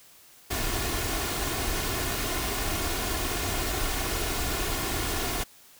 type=noise with comb filter; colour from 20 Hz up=pink; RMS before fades=-29 dBFS; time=0.5-5.44 s; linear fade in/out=10 ms; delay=2.8 ms; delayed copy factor=+0.5; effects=white hiss -54 dBFS RMS until 5.79 s